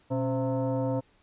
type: tone with frequency modulation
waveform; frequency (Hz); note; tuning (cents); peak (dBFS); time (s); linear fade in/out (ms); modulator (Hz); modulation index
sine; 123.47; B2; 0; -25; 0.1-1.01; 20; 396; 1.4
effects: pink hiss -64 dBFS RMS until 1.22 s + resampled to 8000 Hz